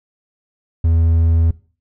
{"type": "tone", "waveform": "triangle", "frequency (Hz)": 82.41, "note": "E2", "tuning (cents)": 0, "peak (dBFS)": -9, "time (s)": [0.84, 1.51], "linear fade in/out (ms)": 5, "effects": ["noise-tail reverb RT60 0.4 s tail -20 dB re dry"]}